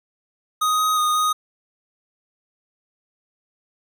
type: tone with pitch steps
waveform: square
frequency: 1249 / 1256 / 1234 / 1246 Hz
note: D#6 / D#6 / D#6 / D#6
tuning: +6 / +16 / -15 / +2 cents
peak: -18 dBFS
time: 0.61-1.33 s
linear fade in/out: 10 ms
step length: 180 ms
effects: 9-bit